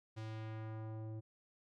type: tone with low-pass filter sweep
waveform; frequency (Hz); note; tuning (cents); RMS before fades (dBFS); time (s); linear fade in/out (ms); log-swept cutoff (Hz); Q
square; 110; A2; 0; -45; 0.16-1.21; 20; 6000 to 430; 0.89
effects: none